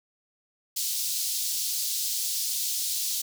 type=high-pass noise; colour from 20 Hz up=pink; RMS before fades=-29 dBFS; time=0.76-3.22 s; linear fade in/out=10 ms; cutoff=4100 Hz; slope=24 dB/octave; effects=none